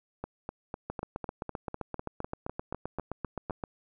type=two click trains; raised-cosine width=1 ms; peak=-20 / -21 dBFS; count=22 / 14; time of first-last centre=0.9-3.638 / 0.24-3.498 s; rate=7.67 / 3.99 Hz; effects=none